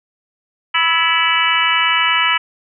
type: harmonic tone with a mistuned harmonic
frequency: 328.3 Hz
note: E4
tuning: 7 cents flat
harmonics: 3 / 4 / 5 / 6 / 7 / 8 / 9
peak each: -21 / -19 / -22 / -21 / -19 / -24 / -18 dBFS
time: 0.74-2.38 s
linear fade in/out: 10 ms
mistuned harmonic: 5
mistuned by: +51 cents
effects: none